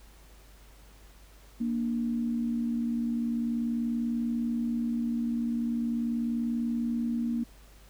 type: tone pair together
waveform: sine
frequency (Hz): 234.3 / 294.7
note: A#3 / D4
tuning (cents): +9 / +6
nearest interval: major third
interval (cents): 397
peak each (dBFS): -27 / -37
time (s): 1.6-7.44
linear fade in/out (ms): 10
effects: added 50 Hz sine -52 dBFS peak until 7.89 s + pink hiss -58 dBFS RMS until 7.89 s

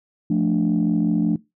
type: chord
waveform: sine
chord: D minor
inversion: first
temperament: equal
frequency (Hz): 174.61 / 220 / 293.7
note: F3 / A3 / D4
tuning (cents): 0 / 0 / 0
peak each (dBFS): -20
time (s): 0.3-1.36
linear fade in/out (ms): 5
effects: noise-tail reverb RT60 0.2 s tail -21 dB re dry + tanh soft clip ceiling -11 dBFS

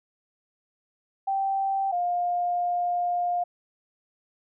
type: tone pair in turn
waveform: sine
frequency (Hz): 780 / 706.4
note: G5 / F5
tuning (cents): -9 / +20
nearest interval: major second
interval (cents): 171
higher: first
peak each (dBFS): -23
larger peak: neither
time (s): 1.27-1.92 / 1.92-3.44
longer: second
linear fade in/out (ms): 10
effects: none

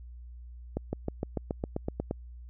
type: accelerating click train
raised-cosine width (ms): 2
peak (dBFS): -17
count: 11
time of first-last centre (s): 0.77-2.111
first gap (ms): 160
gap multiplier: 0.96
effects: added 60 Hz sine -43 dBFS peak until 2.49 s

